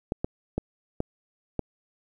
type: clicks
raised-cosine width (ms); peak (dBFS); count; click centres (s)
2; -13; 5; 0.121 / 0.245 / 0.58 / 1.004 / 1.593
effects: 9-bit